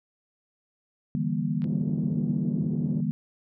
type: chord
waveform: sine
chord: E half-diminished seventh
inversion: third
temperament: just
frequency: 148.33 / 164.81 / 197.78 / 237.3 Hz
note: D3 / E3 / G3 / Bb3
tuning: +18 / 0 / +16 / +31 cents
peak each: -30 dBFS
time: 1.15-3.11 s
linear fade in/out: 0 ms
type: clicks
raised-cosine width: 0.3 ms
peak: -32 dBFS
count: 2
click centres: 1.62 / 1.642 s
type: band-pass noise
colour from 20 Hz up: white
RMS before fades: -37 dBFS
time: 1.64-3.01 s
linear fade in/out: 5 ms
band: 110 to 330 Hz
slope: 24 dB/octave
effects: none